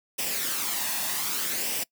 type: noise with flanger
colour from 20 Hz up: white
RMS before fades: -29 dBFS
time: 0.18-1.84 s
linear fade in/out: 10 ms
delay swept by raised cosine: 0.36 to 1.15 ms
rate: 0.64 Hz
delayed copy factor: +0.5
effects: noise-tail reverb RT60 0.1 s tail -24 dB re dry + high-pass 200 Hz 12 dB/octave